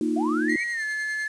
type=chord; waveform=sine; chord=Bb suspended fourth; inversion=none; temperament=just; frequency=233.1 / 310.8 / 349.6 Hz; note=Bb3 / Eb4 / F4; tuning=0 / -2 / +2 cents; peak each=-27 / -24 / -29 dBFS; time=0.01-0.56 s; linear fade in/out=2 ms
type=linear sweep; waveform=sine; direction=up; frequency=636 to 2361 Hz; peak=-28 dBFS; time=0.16-0.64 s; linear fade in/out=10 ms
type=tone with pitch glide; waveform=sine; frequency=1900 to 1722.3 Hz; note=A#6 to A6; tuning=+33 to -37 cents; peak=-26 dBFS; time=0.48-1.28 s; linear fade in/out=5 ms; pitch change=-170 cents; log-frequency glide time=0.72-0.84 s
type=tone with tremolo; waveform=sawtooth; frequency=2106 Hz; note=C7; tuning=11 cents sharp; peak=-31 dBFS; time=0.49-1.27 s; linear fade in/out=5 ms; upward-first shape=sine; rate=10 Hz; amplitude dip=60%
effects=resampled to 22050 Hz + 8-bit